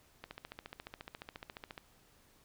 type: click train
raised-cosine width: 0.3 ms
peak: -28 dBFS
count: 23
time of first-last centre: 0.24-1.778 s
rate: 14.3 Hz
effects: pink hiss -66 dBFS RMS until 2.44 s